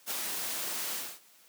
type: noise with ADSR envelope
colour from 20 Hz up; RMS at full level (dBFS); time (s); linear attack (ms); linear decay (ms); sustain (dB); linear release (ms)
white; -33; 0.06-1.2; 40; 35; -2; 250
effects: white hiss -60 dBFS RMS until 1.48 s + high-pass 200 Hz 12 dB/octave